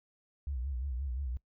sine tone with vibrato, 65.41 Hz, C2, in tune, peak -33 dBFS, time 0.47-1.37 s, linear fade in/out 0 ms, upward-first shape sine, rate 5.7 Hz, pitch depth 150 cents each way, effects noise-tail reverb RT60 0.1 s tail -22 dB re dry

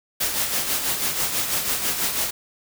white noise with tremolo, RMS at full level -22 dBFS, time 0.2-2.31 s, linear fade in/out 10 ms, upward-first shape sine, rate 6.1 Hz, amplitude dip 50%, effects none

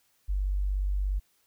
sine tone, 48.47 Hz, G1, 19 cents flat, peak -25 dBFS, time 0.28-1.2 s, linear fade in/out 20 ms, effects white hiss -69 dBFS RMS until 1.46 s

